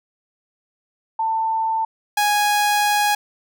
sine / sawtooth tone pair in turn, 892 / 829.1 Hz, A5 / G#5, +23 / -3 cents, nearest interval minor second, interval 126 cents, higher first, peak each -18 / -12 dBFS, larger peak second, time 1.19-1.85 / 2.17-3.15 s, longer second, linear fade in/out 5 ms, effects none

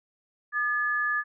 sine tone pair together, 1211.3 / 1713 Hz, D#6 / A6, -47 / -47 cents, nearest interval tritone, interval 600 cents, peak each -30 / -25 dBFS, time 0.52-1.24 s, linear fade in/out 50 ms, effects none

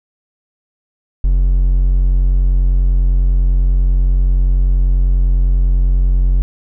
triangle tone, 45.11 Hz, F#1, 43 cents flat, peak -7 dBFS, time 1.24-6.42 s, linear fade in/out 0 ms, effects none

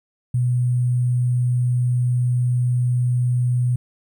sine tone with sample-and-hold, 123.47 Hz, B2, in tune, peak -16 dBFS, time 0.34-3.76 s, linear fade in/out 5 ms, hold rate 8820 Hz, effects none

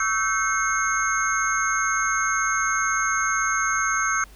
sine tone cluster, 1124 / 1306 / 1542 / 2173 / 6410 Hz, C#6 / E6 / G6 / C#7 / G8, +24 / -17 / -29 / -35 / +38 cents, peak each -29 / -25 / -25 / -30 / -27 dBFS, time 0-4.24 s, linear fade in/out 2 ms, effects added 50 Hz sine -45 dBFS peak until 4.35 s + pink hiss -52 dBFS RMS until 4.35 s

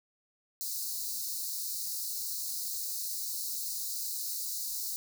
white high-pass noise, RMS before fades -36 dBFS, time 0.61-4.96 s, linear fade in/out 0 ms, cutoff 4000 Hz, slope 96 dB/octave, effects none

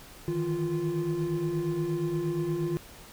triangle tone cluster, 152.8 / 161.3 / 347.3 Hz, D#3 / E3 / F4, -31 / -37 / -10 cents, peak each -32 / -31 / -27 dBFS, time 0.28-2.77 s, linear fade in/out 0 ms, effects pink hiss -49 dBFS RMS until 3.12 s

